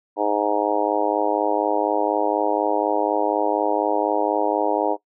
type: harmonic tone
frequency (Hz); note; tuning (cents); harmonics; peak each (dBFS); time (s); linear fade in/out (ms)
104.1; G#2; +5; 3 / 4 / 5 / 6 / 7 / 8 / 9; -26 / -26 / -26 / -26 / -26 / -26 / -26; 0.16-4.97; 50
effects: noise-tail reverb RT60 0.1 s tail -18 dB re dry